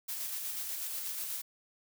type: noise with tremolo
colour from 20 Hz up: blue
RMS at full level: -37 dBFS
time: 0.08-1.42 s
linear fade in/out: 10 ms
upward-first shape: square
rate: 8.2 Hz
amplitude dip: 25%
effects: none